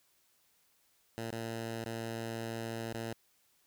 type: tone with dropouts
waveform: 10% pulse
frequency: 114.2 Hz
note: A#2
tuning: 35 cents flat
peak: -29 dBFS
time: 1.18-3.13 s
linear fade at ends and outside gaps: 0 ms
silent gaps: 1.305-1.326 / 1.843-1.86 / 2.929-2.943 s
effects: white hiss -71 dBFS RMS until 3.66 s